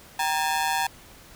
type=ring-modulated tone; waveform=sawtooth; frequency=858 Hz; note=A5; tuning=44 cents flat; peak=-16 dBFS; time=0.19-0.87 s; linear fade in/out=5 ms; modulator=78.1 Hz; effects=pink hiss -49 dBFS RMS until 1.35 s